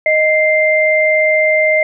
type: tone pair together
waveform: sine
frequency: 622.3 / 2093 Hz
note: D#5 / C7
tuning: 0 / 0 cents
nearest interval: octave + major sixth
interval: 2100 cents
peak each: -12 dBFS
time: 0.06-1.83 s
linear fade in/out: 2 ms
effects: none